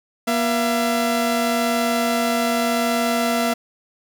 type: tone pair together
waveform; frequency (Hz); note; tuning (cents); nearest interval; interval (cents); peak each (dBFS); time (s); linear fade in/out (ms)
sawtooth; 238.6 / 675; A#3 / E5; +41 / +41; octave + tritone; 1800; -17; 0.27-3.54; 10
effects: none